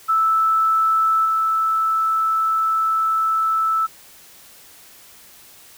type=tone with level steps; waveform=sine; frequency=1315 Hz; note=E6; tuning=5 cents flat; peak=-14 / -16 dBFS; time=0.08-3.87 s; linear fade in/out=20 ms; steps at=1.25 s; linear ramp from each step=5 ms; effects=white hiss -46 dBFS RMS until 5.77 s